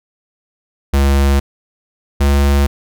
square tone pair in turn, 69.3 / 70.31 Hz, C#2 / C#2, 0 / +25 cents, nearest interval unison, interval 25 cents, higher second, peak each -10 dBFS, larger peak neither, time 0.93-1.4 / 2.2-2.67 s, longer neither, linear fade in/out 10 ms, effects none

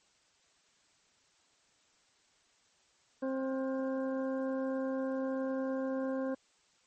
harmonic tone with a mistuned harmonic, 264.9 Hz, C4, 22 cents sharp, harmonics 1 / 2 / 3 / 4 / 5 / 6, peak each -34 / -35 / -50 / -47 / -54 / -51 dBFS, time 3.22-6.35 s, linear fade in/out 10 ms, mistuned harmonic 5, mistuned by +120 cents, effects white hiss -69 dBFS RMS until 6.86 s + MP3 32 kbps

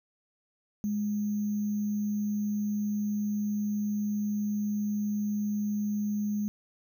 sine tone with sample-and-hold, 207.7 Hz, G#3, in tune, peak -27 dBFS, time 0.84-6.48 s, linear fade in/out 0 ms, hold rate 6300 Hz, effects none

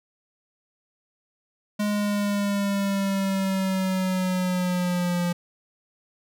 square linear sweep, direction down, 208.5 to 174.3 Hz, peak -23 dBFS, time 1.79-5.33 s, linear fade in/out 10 ms, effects none

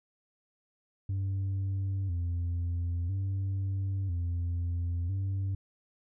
sine tone with vibrato, 91.5 Hz, F#2, 19 cents flat, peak -26 dBFS, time 1.09-5.55 s, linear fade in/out 5 ms, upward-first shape square, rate 0.5 Hz, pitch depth 99 cents each way, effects tanh soft clip ceiling -28 dBFS

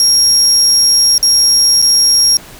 35% pulse tone with dropouts, 5588 Hz, F8, in tune, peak -4 dBFS, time 0-2.37 s, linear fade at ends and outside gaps 1 ms, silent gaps 1.18-1.228 / 1.818-1.824 s, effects pink hiss -35 dBFS RMS until 2.59 s

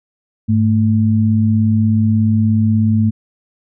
sine tone pair together, 103.83 / 220.5 Hz, G#2 / A3, 0 / +4 cents, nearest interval octave + minor second, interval 1304 cents, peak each -13 dBFS, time 0.48-3.11 s, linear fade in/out 20 ms, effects none

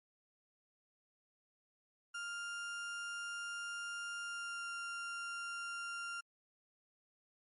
35% pulse tone with pitch glide, 1400 to 1390.3 Hz, F6 to F6, +4 to -8 cents, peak -39 dBFS, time 2.14-6.21 s, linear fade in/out 10 ms, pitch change -12 cents, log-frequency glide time 4.22-4.69 s, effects low-pass 12000 Hz 12 dB/octave + MP3 48 kbps

